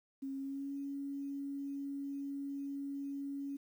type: tone with pitch glide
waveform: sine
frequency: 271.2 to 279.1 Hz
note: C#4 to C#4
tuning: -38 to +12 cents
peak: -38 dBFS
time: 0.22-3.57 s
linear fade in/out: 10 ms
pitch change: +50 cents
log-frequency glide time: 0.37-0.72 s
effects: 11-bit